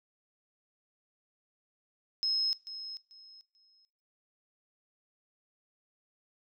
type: tone with echo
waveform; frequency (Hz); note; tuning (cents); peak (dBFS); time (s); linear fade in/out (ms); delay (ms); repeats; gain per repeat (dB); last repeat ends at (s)
sine; 5160; E8; -38; -27; 2.23-2.53; 0; 440; 3; -12; 3.85
effects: noise-tail reverb RT60 0.6 s tail -22 dB re dry